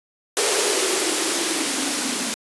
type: noise with band-pass filter sweep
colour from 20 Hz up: violet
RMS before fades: -22 dBFS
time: 0.37-2.34 s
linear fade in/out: 0 ms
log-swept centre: 430 to 240 Hz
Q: 7.7
effects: resampled to 24000 Hz